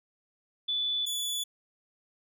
sine / sawtooth tone pair in turn, 3475 / 3445 Hz, A7 / A7, -22 / -37 cents, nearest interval unison, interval 15 cents, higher first, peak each -27 dBFS, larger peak neither, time 0.68-1.06 / 1.06-1.44 s, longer neither, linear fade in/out 10 ms, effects none

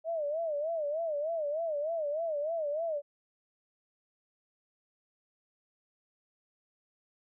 sine tone with vibrato, 622.3 Hz, D#5, in tune, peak -30 dBFS, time 0.04-3.02 s, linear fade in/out 50 ms, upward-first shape sine, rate 3.3 Hz, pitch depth 140 cents each way, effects none

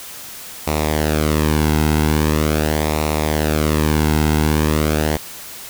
sawtooth tone with flanger, 76.6 Hz, D#2, 27 cents flat, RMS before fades -17 dBFS, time 0.67-5.17 s, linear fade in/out 5 ms, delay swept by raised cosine 0.62 to 1.72 ms, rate 0.42 Hz, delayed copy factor -0.65, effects white hiss -34 dBFS RMS until 5.69 s

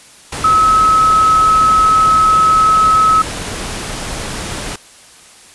sine tone in noise, 1288 Hz, E6, 41 cents flat, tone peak -7 dBFS, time 0.44-3.22 s, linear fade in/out 5 ms, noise pink, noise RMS -23 dBFS, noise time 0.32-4.76 s, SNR +13 dB, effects white hiss -41 dBFS RMS until 5.54 s + resampled to 24000 Hz

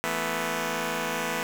5% pulse chord, E suspended fourth, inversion none, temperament just, 164.81 / 219.8 / 247.2 Hz, E3 / A3 / B3, 0 / -2 / +2 cents, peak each -22 / -21 / -21 dBFS, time 0.04-1.43 s, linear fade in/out 0 ms, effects 8-bit

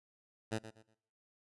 10% pulse tone with echo, 110.3 Hz, A2, 5 cents sharp, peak -26 dBFS, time 0.51-0.59 s, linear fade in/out 20 ms, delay 120 ms, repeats 3, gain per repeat -12 dB, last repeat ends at 0.95 s, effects noise-tail reverb RT60 0.8 s tail -26 dB re dry + resampled to 24000 Hz

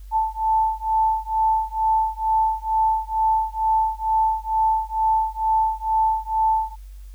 sine beating tone pair, 880 / 882.2 Hz, A5 / A5, 0 / +4 cents, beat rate 2.2 Hz, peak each -21 / -21 dBFS, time 0.11-6.76 s, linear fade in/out 50 ms, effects added 48 Hz sine -36 dBFS peak until 7.14 s + white hiss -59 dBFS RMS until 7.14 s

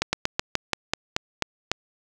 slowing click train, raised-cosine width 0.2 ms, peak -4 dBFS, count 10, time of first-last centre 0.02-1.716 s, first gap 110 ms, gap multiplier 1.13, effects 7-bit

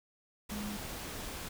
sine tone in noise, 207.5 Hz, G#3, 1 cent flat, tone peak -38 dBFS, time 0.51-0.77 s, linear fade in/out 10 ms, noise pink, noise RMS -42 dBFS, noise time 0.49-1.49 s, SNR +1 dB, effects none

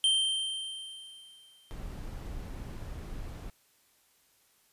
square tone with exponential decay, 3136 Hz, G7, in tune, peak -22 dBFS, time 0.04-1.75 s, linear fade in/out 1 ms, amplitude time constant 370 ms
brown noise, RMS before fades -40 dBFS, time 1.71-3.5 s, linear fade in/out 0 ms
effects white hiss -67 dBFS RMS until 4.72 s + resampled to 32000 Hz

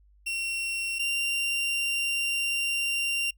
40% pulse tone pair in turn, 2733 / 2771 Hz, F7 / F7, -38 / -14 cents, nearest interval unison, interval 24 cents, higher second, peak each -27 / -24 dBFS, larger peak second, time 0.26-0.99 / 0.99-3.31 s, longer second, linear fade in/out 10 ms, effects noise-tail reverb RT60 0.1 s tail -25 dB re dry + added 50 Hz sine -56 dBFS peak until 3.37 s

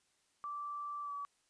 sine tone with pitch glide, 1167 to 1144.3 Hz, D6 to D6, -11 to -45 cents, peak -39 dBFS, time 0.44-1.25 s, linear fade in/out 0 ms, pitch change -34 cents, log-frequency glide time 1.02-1.13 s, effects white hiss -75 dBFS RMS until 1.49 s + resampled to 22050 Hz

